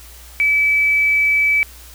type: tone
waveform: sine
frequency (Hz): 2300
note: D7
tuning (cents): -37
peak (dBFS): -12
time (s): 0.4-1.63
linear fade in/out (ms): 0
effects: added 60 Hz sine -40 dBFS peak until 1.94 s + white hiss -42 dBFS RMS until 1.94 s